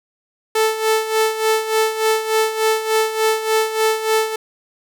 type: tone with tremolo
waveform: sawtooth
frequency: 439.4 Hz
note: A4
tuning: 2 cents flat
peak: -9 dBFS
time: 0.55-4.36 s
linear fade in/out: 5 ms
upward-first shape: sine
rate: 3.4 Hz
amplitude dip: 70%
effects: none